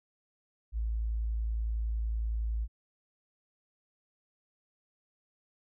sine tone, 55.4 Hz, A1, 13 cents sharp, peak -29 dBFS, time 0.72-2.68 s, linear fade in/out 50 ms, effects none

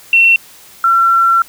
sine tone pair in turn, 2713 / 1356.5 Hz, E7 / E6, +49 / +49 cents, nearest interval octave, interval 1200 cents, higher first, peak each -5 / -7 dBFS, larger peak first, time 0.13-0.36 / 0.84-1.42 s, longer second, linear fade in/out 2 ms, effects white hiss -40 dBFS RMS until 1.48 s

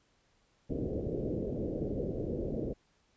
white low-pass noise, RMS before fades -35 dBFS, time 0.69-2.74 s, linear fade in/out 20 ms, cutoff 530 Hz, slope 48 dB/octave, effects pink hiss -71 dBFS RMS until 3.16 s + resampled to 16000 Hz

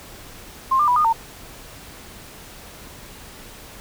sine tone with pitch steps, 1059 / 1195 / 984 / 1223 / 909 Hz, C6 / D6 / B5 / D#6 / A#5, +21 / +30 / -7 / -30 / -44 cents, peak -14 dBFS, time 0.71-1.13 s, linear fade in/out 10 ms, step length 84 ms, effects pink hiss -41 dBFS RMS until 3.8 s

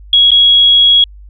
sine tone with dropouts, 3322 Hz, G#7, in tune, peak -4 dBFS, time 0.13-1.04 s, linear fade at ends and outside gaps 2 ms, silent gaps 0.307-0.316 s, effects added 50 Hz sine -32 dBFS peak until 1.29 s

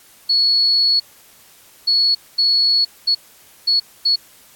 sine tone bursts at uneven times, 4382 Hz, C#8, 21 cents flat, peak -12 dBFS, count 6, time 0.29-1 / 1.87-2.15 / 2.38-2.85 / 3.07-3.15 / 3.67-3.8 / 4.05-4.16 s, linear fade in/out 10 ms, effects white hiss -48 dBFS RMS until 4.55 s + AAC 64 kbps

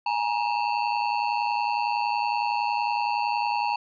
square ring-modulated tone, 889 Hz, A5, 18 cents sharp, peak -21 dBFS, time 0.06-3.76 s, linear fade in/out 5 ms, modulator 55.4 Hz, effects resampled to 11025 Hz

